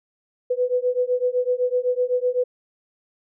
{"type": "beating tone pair", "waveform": "sine", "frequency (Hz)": [493.9, 501.8], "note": ["B4", "B4"], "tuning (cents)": [0, 28], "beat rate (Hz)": 7.9, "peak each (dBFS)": -22, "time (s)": [0.5, 2.44], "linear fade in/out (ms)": 10, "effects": []}